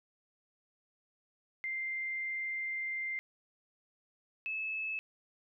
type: tone pair in turn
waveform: sine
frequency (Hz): 2093 / 2603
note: C7 / E7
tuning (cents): 0 / -22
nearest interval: major third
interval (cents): 378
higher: second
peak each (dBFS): -34 / -34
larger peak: neither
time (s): 1.64-3.19 / 4.46-4.99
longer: first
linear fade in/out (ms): 0
effects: none